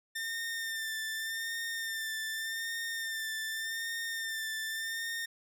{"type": "tone with vibrato", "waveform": "sawtooth", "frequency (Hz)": 1800, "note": "A6", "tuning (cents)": 39, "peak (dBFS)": -31, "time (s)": [0.15, 5.26], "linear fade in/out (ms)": 10, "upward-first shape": "sine", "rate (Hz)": 0.85, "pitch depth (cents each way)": 31, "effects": []}